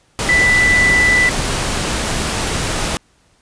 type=tone in noise; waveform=sine; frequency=1984 Hz; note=B6; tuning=7 cents sharp; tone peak=-10 dBFS; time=0.29-1.29 s; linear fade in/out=0 ms; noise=pink; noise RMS=-19 dBFS; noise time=0.19-2.97 s; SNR=+6 dB; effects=pink hiss -56 dBFS RMS until 3.41 s + resampled to 22050 Hz